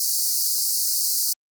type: high-pass noise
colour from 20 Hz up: pink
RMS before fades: -22 dBFS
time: 0-1.33 s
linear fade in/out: 5 ms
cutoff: 4400 Hz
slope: 96 dB/octave
effects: Opus 32 kbps